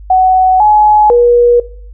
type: tone with pitch steps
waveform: sine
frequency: 747 / 846 / 480.5 Hz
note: F#5 / G#5 / B4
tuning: +16 / +32 / -48 cents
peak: -4 dBFS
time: 0.1-1.6 s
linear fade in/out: 5 ms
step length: 500 ms
effects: noise-tail reverb RT60 0.5 s tail -18 dB re dry + added 50 Hz sine -28 dBFS peak until 1.93 s